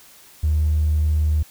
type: tone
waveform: triangle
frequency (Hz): 76.5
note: D#2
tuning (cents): -29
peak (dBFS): -12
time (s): 0.43-1.43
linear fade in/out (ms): 10
effects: tanh soft clip ceiling -13 dBFS + white hiss -48 dBFS RMS until 1.5 s